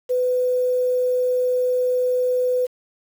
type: tone with quantisation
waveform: sine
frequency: 501 Hz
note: B4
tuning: 25 cents sharp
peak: -17 dBFS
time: 0.09-2.67 s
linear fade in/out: 20 ms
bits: 7
effects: none